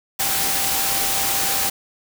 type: tone in noise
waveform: sine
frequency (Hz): 784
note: G5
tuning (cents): 0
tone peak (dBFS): -30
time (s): 0.19-1.7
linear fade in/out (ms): 10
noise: white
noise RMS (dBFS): -21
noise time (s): 0.19-1.7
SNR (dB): -12
effects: none